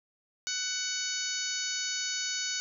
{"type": "harmonic tone", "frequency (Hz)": 746, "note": "F#5", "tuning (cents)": 14, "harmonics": [2, 3, 4, 5, 6, 7, 8, 9], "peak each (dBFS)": [-39, -42, -41, -40, -37, -41, -37, -38], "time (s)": [0.47, 2.6], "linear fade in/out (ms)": 0, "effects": []}